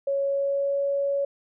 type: tone with pitch glide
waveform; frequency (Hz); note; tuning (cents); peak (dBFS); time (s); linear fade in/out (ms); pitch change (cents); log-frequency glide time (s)
sine; 554.4 to 559.9; C#5 to C#5; 0 to +17; -22; 0.07-1.25; 5; +17; 0.21-0.79
effects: none

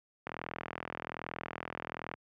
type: click train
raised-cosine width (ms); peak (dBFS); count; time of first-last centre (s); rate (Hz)
0.5; -22; 78; 0.27-2.139; 41.2
effects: high-pass 100 Hz 12 dB/octave

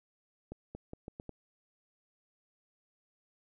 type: accelerating click train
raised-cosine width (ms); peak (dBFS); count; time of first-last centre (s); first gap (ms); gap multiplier
2; -29; 6; 0.52-1.293; 230; 0.8
effects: none

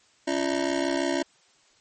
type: ring-modulated tone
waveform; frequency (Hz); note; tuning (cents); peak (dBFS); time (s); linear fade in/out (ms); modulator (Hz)
25% pulse; 311.1; D#4; 0; -17; 0.27-1.23; 10; 33
effects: white hiss -61 dBFS RMS until 1.8 s + MP3 32 kbps

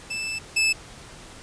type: tone pair in turn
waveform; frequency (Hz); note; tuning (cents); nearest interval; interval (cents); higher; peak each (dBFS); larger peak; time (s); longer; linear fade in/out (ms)
sawtooth; 2637 / 2620; E7 / E7; 0 / -11; unison; 11; first; -24 / -15; second; 0.1-0.39 / 0.56-0.73; first; 10
effects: pink hiss -44 dBFS RMS until 1.42 s + resampled to 22050 Hz

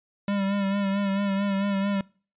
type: tone with vibrato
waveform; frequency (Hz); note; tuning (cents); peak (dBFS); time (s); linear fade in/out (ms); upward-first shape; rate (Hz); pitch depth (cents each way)
square; 198.2; G3; +19; -24; 0.28-2.01; 2; sine; 4.5; 38
effects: noise-tail reverb RT60 0.4 s tail -24 dB re dry + resampled to 8000 Hz

